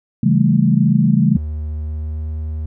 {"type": "chord", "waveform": "sine", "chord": "A dominant seventh", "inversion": "first", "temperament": "just", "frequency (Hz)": [137.5, 165, 198, 220], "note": ["C#3", "E3", "G3", "A3"], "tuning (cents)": [-14, 2, 18, 0], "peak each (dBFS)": -16, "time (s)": [0.23, 1.37], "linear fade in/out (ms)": 5}
{"type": "tone with pitch glide", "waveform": "triangle", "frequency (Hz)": [76.2, 77.58], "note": ["D#2", "D#2"], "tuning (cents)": [-36, -4], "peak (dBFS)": -19, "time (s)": [1.35, 2.66], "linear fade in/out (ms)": 5, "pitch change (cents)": 32, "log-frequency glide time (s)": [1.75, 2.3]}
{"effects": []}